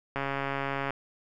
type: click train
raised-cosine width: 0.5 ms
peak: -16 dBFS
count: 104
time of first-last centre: 0.16-0.906 s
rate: 138 Hz
effects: none